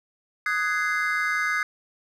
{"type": "chord", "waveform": "triangle", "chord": "Ab dominant seventh", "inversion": "second", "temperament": "just", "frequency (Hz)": [1245.9, 1495.1, 1661.2, 2077], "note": ["Eb6", "Gb6", "Ab6", "C7"], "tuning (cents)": [2, 18, 0, -13], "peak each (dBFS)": [-27, -27, -26, -26], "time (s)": [0.46, 1.63], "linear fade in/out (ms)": 2, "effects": []}